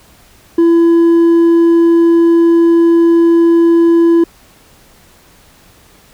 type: tone with hard clipping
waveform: sine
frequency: 335.9 Hz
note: E4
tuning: 33 cents sharp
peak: -6 dBFS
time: 0.58-4.24 s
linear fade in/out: 5 ms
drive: 2 dB
effects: pink hiss -45 dBFS RMS until 6.13 s